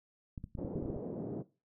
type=clicks; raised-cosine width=5 ms; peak=-29 dBFS; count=10; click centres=0.378 / 0.441 / 0.552 / 0.588 / 0.648 / 0.756 / 0.826 / 0.858 / 0.902 / 0.963 s
type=band-pass noise; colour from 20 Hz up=white; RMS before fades=-40 dBFS; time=0.57-1.43 s; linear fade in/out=20 ms; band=120 to 450 Hz; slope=24 dB/octave
effects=noise-tail reverb RT60 0.3 s tail -18 dB re dry